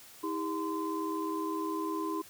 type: tone cluster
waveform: sine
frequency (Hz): 321.2 / 400.9 / 1029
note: E4 / G4 / C6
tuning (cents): -45 / +39 / -29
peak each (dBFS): -34 / -38 / -36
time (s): 0.23-2.22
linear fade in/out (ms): 10
effects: white hiss -53 dBFS RMS until 2.29 s